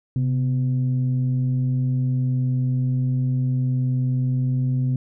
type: tone pair together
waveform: sine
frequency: 130.1 / 250.2 Hz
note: C3 / B3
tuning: -9 / +23 cents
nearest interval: major seventh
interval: 1132 cents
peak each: -18 / -27 dBFS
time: 0.16-4.96 s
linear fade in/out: 2 ms
effects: tanh soft clip ceiling -13 dBFS